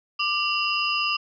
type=tone cluster; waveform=sine; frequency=1185 / 2754 / 2952 / 4959 Hz; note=D6 / F7 / F#7 / D#8; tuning=+15 / -25 / -5 / -7 cents; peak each=-27 / -25 / -31 / -29 dBFS; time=0.19-1.17 s; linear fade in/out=10 ms; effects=none